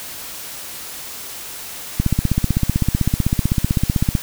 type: click train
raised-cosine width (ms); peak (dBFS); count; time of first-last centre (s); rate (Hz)
5; -3; 35; 2-4.152; 15.8
effects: white hiss -32 dBFS RMS until 4.22 s